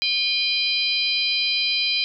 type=harmonic tone with a mistuned harmonic; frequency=810 Hz; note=G#5; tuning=43 cents flat; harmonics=3 / 4 / 5 / 6; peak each=-25 / -25 / -25 / -25 dBFS; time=0.02-2.04 s; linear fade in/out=0 ms; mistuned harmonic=4; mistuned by=-53 cents; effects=none